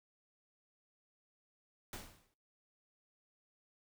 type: noise with exponential decay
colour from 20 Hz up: pink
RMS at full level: -43 dBFS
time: 1.93-2.34 s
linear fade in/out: 1 ms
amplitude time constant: 89 ms
effects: noise-tail reverb RT60 0.3 s tail -18 dB re dry